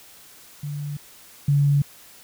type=tone pair in turn; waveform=sine; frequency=145.9 / 142.65 Hz; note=D3 / C#3; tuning=-11 / +50 cents; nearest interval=unison; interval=39 cents; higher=first; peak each=-27 / -15 dBFS; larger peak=second; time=0.63-0.97 / 1.48-1.82 s; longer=neither; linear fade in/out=5 ms; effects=white hiss -48 dBFS RMS until 2.23 s